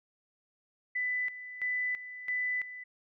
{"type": "tone with tremolo", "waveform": "sine", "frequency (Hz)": 1995, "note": "B6", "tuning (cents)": 17, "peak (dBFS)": -29, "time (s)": [0.95, 2.84], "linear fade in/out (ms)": 10, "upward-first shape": "square", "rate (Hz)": 1.5, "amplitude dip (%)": 75, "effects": []}